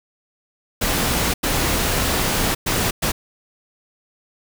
pink noise bursts at uneven times, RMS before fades -20 dBFS, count 4, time 0.81-1.34 / 1.43-2.55 / 2.66-2.91 / 3.02-3.12 s, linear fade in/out 10 ms, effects none

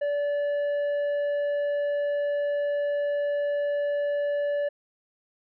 sine tone with tanh clipping, 578 Hz, D5, 28 cents flat, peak -25 dBFS, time 0.01-4.69 s, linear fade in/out 10 ms, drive 6 dB, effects none

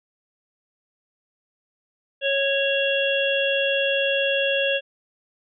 harmonic tone with a mistuned harmonic, 551 Hz, C#5, 11 cents flat, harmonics 1 / 3 / 5 / 6, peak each -22 / -28 / -25 / -27 dBFS, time 2.21-4.81 s, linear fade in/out 50 ms, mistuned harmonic 6, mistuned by +16 cents, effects none

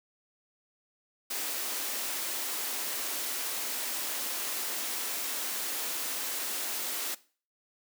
white high-pass noise, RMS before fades -34 dBFS, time 1.3-7.15 s, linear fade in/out 10 ms, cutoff 230 Hz, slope 48 dB/octave, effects noise-tail reverb RT60 0.4 s tail -19 dB re dry

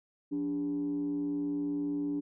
sine tone with frequency modulation, 289.7 Hz, D4, 24 cents flat, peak -29 dBFS, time 0.31-2.21 s, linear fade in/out 20 ms, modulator 115 Hz, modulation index 0.39, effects tanh soft clip ceiling -25 dBFS

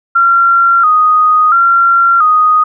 sine tone with vibrato, 1307 Hz, E6, 15 cents flat, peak -5 dBFS, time 0.15-2.64 s, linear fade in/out 10 ms, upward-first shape square, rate 0.73 Hz, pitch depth 85 cents each way, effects none

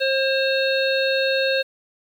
harmonic tone, 535 Hz, C5, 38 cents sharp, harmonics 1 / 3 / 5 / 7 / 8, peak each -20 / -25 / -27 / -28 / -29 dBFS, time 0-1.63 s, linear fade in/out 20 ms, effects 8-bit

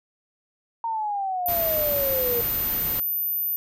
sine exponential sweep, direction down, 928 to 469.5 Hz, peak -24 dBFS, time 0.84-2.41 s, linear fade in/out 2 ms
sine tone, 13870 Hz, A9, 26 cents flat, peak -23 dBFS, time 1.46-3.56 s, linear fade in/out 0 ms
pink noise, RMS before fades -34 dBFS, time 1.48-3 s, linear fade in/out 5 ms
effects none

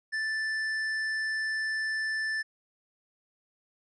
sine tone with hard clipping, 1760 Hz, A6, in tune, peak -30 dBFS, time 0.12-2.43 s, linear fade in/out 20 ms, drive 7 dB, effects resampled to 22050 Hz

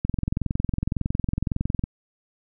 click train, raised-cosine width 5 ms, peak -11 dBFS, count 40, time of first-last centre 0.05-1.839 s, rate 21.8 Hz, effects none

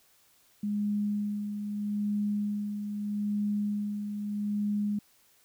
sine tone with tremolo, 206.7 Hz, G#3, 8 cents flat, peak -26 dBFS, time 0.63-4.99 s, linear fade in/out 5 ms, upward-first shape sine, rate 0.79 Hz, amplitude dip 50%, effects white hiss -64 dBFS RMS until 5.44 s

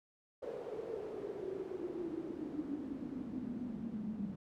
pink noise with band-pass filter sweep, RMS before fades -42 dBFS, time 0.42-4.36 s, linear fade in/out 10 ms, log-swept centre 490 to 200 Hz, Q 9.8, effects none

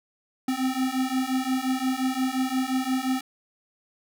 square beating tone pair, 256.9 / 262.6 Hz, C4 / C4, -32 / +6 cents, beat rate 5.7 Hz, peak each -28 / -27 dBFS, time 0.48-3.21 s, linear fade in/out 5 ms, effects none

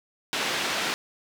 white band-pass noise, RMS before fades -28 dBFS, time 0.33-0.94 s, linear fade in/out 0 ms, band 190 to 3700 Hz, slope 12 dB/octave, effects none

